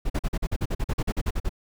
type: noise bursts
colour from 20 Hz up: brown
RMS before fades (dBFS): -24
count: 16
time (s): 0.05-1.494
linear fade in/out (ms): 10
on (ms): 49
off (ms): 44
effects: none